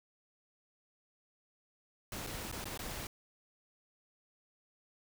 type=noise with dropouts; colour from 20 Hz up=pink; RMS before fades=-42 dBFS; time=2.12-3.07 s; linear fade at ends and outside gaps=2 ms; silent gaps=2.266-2.27 / 2.516-2.525 / 2.643-2.655 / 2.776-2.791 s; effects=none